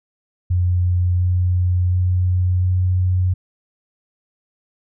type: tone with pitch steps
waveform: sine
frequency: 89.4 / 90.07 / 90.75 / 91.44 Hz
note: F2 / F#2 / F#2 / F#2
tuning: +41 / -46 / -33 / -20 cents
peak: -14 dBFS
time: 0.5-3.34 s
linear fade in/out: 10 ms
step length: 710 ms
effects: none